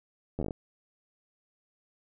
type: slowing click train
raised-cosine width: 2 ms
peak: -20 dBFS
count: 8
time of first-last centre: 0.39-0.508 s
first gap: 11 ms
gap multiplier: 1.14
effects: none